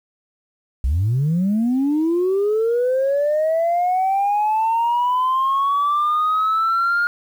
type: linear sweep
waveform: sine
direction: up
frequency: 58.27 to 1422 Hz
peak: -14 dBFS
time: 0.84-7.07 s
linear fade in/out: 0 ms
effects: tanh soft clip ceiling -13 dBFS + 8-bit